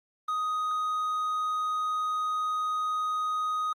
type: tone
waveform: triangle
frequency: 1249 Hz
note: D#6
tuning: 6 cents sharp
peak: -25 dBFS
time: 0.28-3.73 s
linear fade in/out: 5 ms
effects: Opus 24 kbps